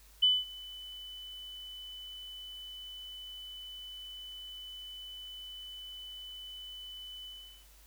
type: tone with ADSR envelope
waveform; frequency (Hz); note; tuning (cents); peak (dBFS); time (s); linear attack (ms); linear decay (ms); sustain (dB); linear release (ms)
sine; 3000; F#7; +23; -20; 0.22-7.67; 14; 210; -23; 410
effects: added 50 Hz sine -58 dBFS peak until 7.86 s + white hiss -61 dBFS RMS until 7.86 s